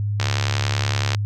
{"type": "click train", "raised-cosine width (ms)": 0.2, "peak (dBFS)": -5, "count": 68, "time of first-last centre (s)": [0.2, 1.148], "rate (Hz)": 70.7, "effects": ["added 103 Hz sine -20 dBFS peak until 1.25 s"]}